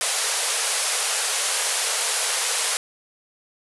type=band-pass noise; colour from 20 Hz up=white; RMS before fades=-24 dBFS; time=0.01-2.77 s; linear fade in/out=0 ms; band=420 to 11000 Hz; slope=96 dB/octave; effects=none